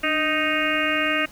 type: harmonic tone with a mistuned harmonic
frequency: 311.1 Hz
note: D#4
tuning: in tune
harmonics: 1 / 2 / 4 / 5 / 6 / 7 / 8 / 9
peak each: -28 / -28 / -28 / -28 / -28 / -28 / -28 / -28 dBFS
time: 0.03-1.26 s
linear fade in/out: 10 ms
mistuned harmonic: 1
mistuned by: -68 cents
effects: pink hiss -47 dBFS RMS until 1.31 s